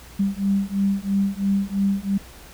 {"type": "beating tone pair", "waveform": "sine", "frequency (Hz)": [196, 199], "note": ["G3", "G3"], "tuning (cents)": [0, 26], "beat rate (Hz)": 3, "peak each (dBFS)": -22, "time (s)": [0.19, 2.18], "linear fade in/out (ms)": 10, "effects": ["added 60 Hz sine -45 dBFS peak until 2.53 s", "pink hiss -45 dBFS RMS until 2.53 s"]}